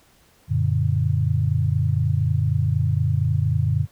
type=chord; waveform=sine; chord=Gb augmented; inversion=none; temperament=equal with one note detuned; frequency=92.5 / 116.54 / 145.4 Hz; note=Gb2 / Bb2 / D3; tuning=0 / 0 / -17 cents; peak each=-22 dBFS; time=0.48-3.87 s; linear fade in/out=50 ms; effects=pink hiss -57 dBFS RMS until 3.91 s